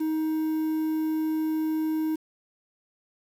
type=tone with quantisation; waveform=triangle; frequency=314.3 Hz; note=D#4; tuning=18 cents sharp; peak=-22 dBFS; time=0-2.16 s; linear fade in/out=10 ms; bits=8; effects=none